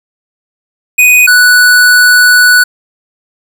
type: tone pair in turn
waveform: square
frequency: 2489 / 1480 Hz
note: D#7 / F#6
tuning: 0 / 0 cents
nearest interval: major sixth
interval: 900 cents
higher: first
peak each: -3 dBFS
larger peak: neither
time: 0.98-1.27 / 1.27-2.64 s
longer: second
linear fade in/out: 10 ms
effects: none